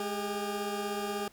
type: tone pair together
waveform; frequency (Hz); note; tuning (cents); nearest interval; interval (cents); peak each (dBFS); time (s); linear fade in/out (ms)
20% pulse; 209.5 / 402.6; G#3 / G4; +15 / +46; major seventh; 1131; -32 / -29; 0-1.28; 2
effects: pink hiss -61 dBFS RMS until 1.32 s

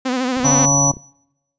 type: tone with vibrato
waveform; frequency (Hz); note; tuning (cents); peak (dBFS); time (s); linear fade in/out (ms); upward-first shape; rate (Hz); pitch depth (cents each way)
sawtooth; 254.4; C4; -48; -14; 0.05-0.66; 10; sine; 13; 64
type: click train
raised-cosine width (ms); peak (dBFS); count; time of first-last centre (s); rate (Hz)
3; -22; 20; 0.37-0.969; 31.7
type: tone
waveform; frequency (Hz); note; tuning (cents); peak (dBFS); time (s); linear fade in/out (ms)
sine; 5920; F#8; 0; -14; 0.44-0.92; 20
type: harmonic tone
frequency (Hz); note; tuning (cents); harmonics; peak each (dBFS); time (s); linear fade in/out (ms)
139.8; C#3; +15; 1 / 2 / 4 / 5 / 6 / 7 / 8; -19 / -22 / -25 / -26 / -27 / -27 / -28; 0.44-0.92; 10
effects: noise-tail reverb RT60 0.9 s tail -25 dB re dry + resampled to 16000 Hz

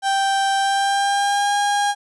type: tone with pitch glide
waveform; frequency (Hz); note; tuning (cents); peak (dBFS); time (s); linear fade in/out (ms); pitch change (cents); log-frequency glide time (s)
35% pulse; 784 to 814.5; G5 to G#5; 0 to -34; -15; 0.02-1.95; 50; +66; 0.58-1.56
effects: resampled to 24000 Hz

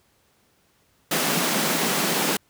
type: high-pass noise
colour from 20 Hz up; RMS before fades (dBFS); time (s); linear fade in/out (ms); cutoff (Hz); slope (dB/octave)
pink; -23; 1.11-2.37; 5; 150; 96
effects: pink hiss -63 dBFS RMS until 2.49 s + high-pass 60 Hz 12 dB/octave

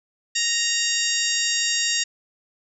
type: harmonic tone with a mistuned harmonic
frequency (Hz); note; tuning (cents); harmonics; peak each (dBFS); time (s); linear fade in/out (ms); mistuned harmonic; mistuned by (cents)
932.3; A#5; 0; 2 / 3 / 4 / 5 / 6 / 7 / 8; -28 / -28 / -28 / -28 / -28 / -28 / -28; 0.35-2.04; 10; 7; +59
effects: none

